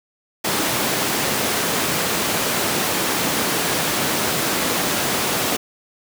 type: high-pass noise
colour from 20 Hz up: pink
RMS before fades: -21 dBFS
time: 0.44-5.57 s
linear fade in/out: 10 ms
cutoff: 190 Hz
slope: 12 dB/octave
effects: none